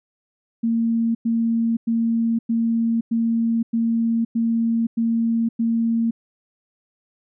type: tone bursts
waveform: sine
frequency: 229.3 Hz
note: A#3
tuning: 28 cents flat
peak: -17 dBFS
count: 9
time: 0.63-6.11 s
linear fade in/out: 10 ms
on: 520 ms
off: 100 ms
effects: none